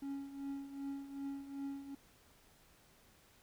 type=tone with tremolo; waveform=triangle; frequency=277.2 Hz; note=C#4; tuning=in tune; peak=-36 dBFS; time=0.02-1.95 s; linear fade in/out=5 ms; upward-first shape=triangle; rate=2.6 Hz; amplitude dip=75%; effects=pink hiss -66 dBFS RMS until 3.42 s